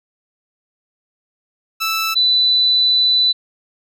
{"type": "tone pair in turn", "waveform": ["15% pulse", "sine"], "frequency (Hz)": [1318.5, 3987], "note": ["E6", "B7"], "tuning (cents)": [0, 16], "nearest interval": "octave + perfect fifth", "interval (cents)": 1916, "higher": "second", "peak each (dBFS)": -11, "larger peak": "neither", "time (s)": [[1.8, 2.15], [2.15, 3.33]], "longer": "second", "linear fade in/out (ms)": 20, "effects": []}